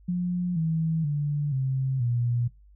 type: tone with pitch steps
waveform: sine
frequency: 178 / 161.35 / 146.26 / 132.58 / 120.18 Hz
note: F3 / E3 / D3 / C3 / B2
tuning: +33 / -37 / -7 / +23 / -47 cents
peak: -23 dBFS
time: 0.08-2.48 s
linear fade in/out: 10 ms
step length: 480 ms
effects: noise-tail reverb RT60 0.2 s tail -17 dB re dry + added 50 Hz sine -51 dBFS peak until 2.75 s